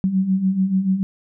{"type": "beating tone pair", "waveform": "sine", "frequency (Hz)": [185, 191.9], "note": ["F#3", "G3"], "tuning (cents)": [0, -37], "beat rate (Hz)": 6.9, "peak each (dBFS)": [-23, -17], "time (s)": [0.04, 1.03], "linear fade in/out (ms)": 0, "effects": []}